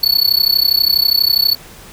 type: tone with amplitude modulation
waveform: square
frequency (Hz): 4435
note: C#8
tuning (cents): 0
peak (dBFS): -7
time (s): 0.03-1.55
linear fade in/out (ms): 5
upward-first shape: sine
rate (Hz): 32.3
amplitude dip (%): 95
effects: pink hiss -38 dBFS RMS until 1.92 s